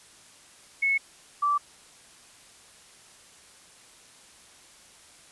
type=tone pair in turn; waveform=sine; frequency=2196 / 1163.3 Hz; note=C#7 / D6; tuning=-17 / -17 cents; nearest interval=major seventh; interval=1100 cents; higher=first; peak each=-21 dBFS; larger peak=neither; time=0.82-0.98 / 1.42-1.58 s; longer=neither; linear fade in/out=10 ms; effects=white hiss -53 dBFS RMS until 5.31 s + resampled to 24000 Hz